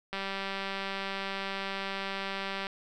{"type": "click train", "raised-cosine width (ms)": 0.3, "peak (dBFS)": -19, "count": 496, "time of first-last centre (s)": [0.13, 2.668], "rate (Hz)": 195, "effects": []}